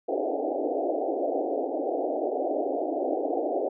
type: band-pass noise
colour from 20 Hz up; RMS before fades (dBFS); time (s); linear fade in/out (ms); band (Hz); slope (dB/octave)
white; -28; 0.08-3.69; 10; 270 to 760; 96
effects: none

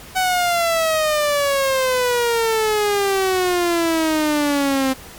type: exponential sweep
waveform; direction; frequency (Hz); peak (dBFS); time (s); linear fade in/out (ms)
sawtooth; down; 754 to 261.6; -12; 0.15-4.94; 20
effects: pink hiss -39 dBFS RMS until 5.18 s + MP3 96 kbps

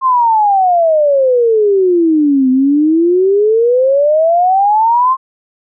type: exponential two-way sweep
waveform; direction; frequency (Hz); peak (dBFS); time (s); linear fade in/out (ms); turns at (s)
sine; down then up; 1070 to 254.4 to 1070; -7; 0.01-5.17; 50; 2.5
effects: none

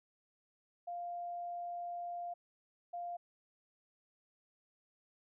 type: tone bursts at uneven times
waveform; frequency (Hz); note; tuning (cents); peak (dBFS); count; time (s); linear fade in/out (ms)
sine; 698.5; F5; 0; -39; 2; 0.87-2.34 / 2.93-3.17; 10
effects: none

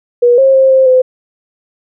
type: tone with pitch steps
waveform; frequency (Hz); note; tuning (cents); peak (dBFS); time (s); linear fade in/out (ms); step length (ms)
sine; 483.1 / 536 / 531 / 527 / 512; B4 / C5 / C5 / C5 / C5; -38 / +42 / +25 / +12 / -38; -4; 0.22-1.02; 10; 160
effects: none

